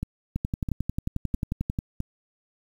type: two click trains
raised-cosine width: 5 ms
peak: -16 / -14 dBFS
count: 4 / 17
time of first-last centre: 0.03-2.004 / 0.36-1.789 s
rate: 1.52 / 11.2 Hz
effects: 8-bit